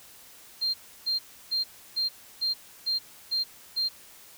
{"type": "tone bursts", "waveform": "sine", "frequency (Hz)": 4186, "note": "C8", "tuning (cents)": 0, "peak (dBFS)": -23, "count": 8, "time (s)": [0.61, 3.89], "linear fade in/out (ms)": 20, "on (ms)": 130, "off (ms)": 320, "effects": ["tanh soft clip ceiling -20 dBFS", "white hiss -51 dBFS RMS until 4.37 s"]}